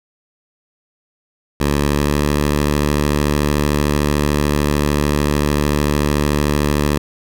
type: tone with pitch glide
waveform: 10% pulse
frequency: 72.1 to 73.45 Hz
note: D2 to D2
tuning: -31 to +1 cents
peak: -6 dBFS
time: 1.6-6.98 s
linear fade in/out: 5 ms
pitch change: +32 cents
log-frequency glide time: 1.82-2.23 s
effects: none